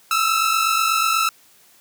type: tone pair together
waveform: sawtooth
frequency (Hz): 1296 / 1344.2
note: E6 / E6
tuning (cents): -30 / +33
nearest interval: minor second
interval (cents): 63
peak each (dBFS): -16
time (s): 0.11-1.29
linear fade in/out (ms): 2
effects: white hiss -53 dBFS RMS until 1.8 s + high-pass 100 Hz 12 dB/octave